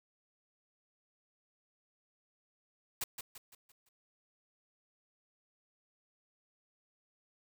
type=noise with echo; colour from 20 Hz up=white; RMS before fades=-36 dBFS; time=3.01-3.04 s; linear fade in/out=5 ms; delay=170 ms; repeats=5; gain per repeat=-7 dB; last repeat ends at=3.89 s; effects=none